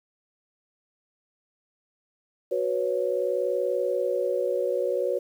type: chord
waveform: sine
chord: F# suspended fourth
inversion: none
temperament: equal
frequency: 370 / 493.9 / 554.4 Hz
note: F#4 / B4 / C#5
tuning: 0 / 0 / 0 cents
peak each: -29 / -27 / -27 dBFS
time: 2.51-5.19 s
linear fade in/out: 10 ms
effects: 9-bit